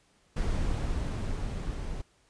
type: noise with level ramp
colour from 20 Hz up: brown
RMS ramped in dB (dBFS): -28 to -35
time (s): 0.36-2.02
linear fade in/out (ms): 10
effects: pink hiss -66 dBFS RMS until 2.29 s + resampled to 22050 Hz